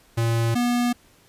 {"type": "tone pair in turn", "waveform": "square", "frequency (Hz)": [115.4, 242.3], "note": ["A#2", "B3"], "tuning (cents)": [-17, -33], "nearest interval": "octave + minor second", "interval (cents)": 1284, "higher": "second", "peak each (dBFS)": -20, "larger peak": "neither", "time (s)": [[0.17, 0.55], [0.55, 0.93]], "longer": "neither", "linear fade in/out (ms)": 10, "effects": ["pink hiss -56 dBFS RMS until 1.28 s", "resampled to 32000 Hz"]}